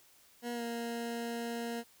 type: tone with pitch glide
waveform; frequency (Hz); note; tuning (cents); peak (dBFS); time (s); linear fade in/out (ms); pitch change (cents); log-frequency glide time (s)
20% pulse; 239.2 to 234; A#3 to A#3; +45 to +7; -31; 0.42-1.84; 50; -38; 0.53-0.62
effects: white hiss -63 dBFS RMS until 2 s